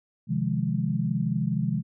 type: chord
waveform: sine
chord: F minor seventh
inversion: second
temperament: equal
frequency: 130.81 / 155.56 / 174.61 / 207.7 Hz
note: C3 / Eb3 / F3 / Ab3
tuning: 0 / 0 / 0 / 0 cents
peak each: -29 dBFS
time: 0.27-1.83 s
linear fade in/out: 50 ms
effects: none